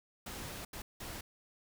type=noise bursts at uneven times; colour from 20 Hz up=pink; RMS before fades=-44 dBFS; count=3; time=0.26-0.65 / 0.73-0.82 / 1-1.21 s; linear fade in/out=5 ms; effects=none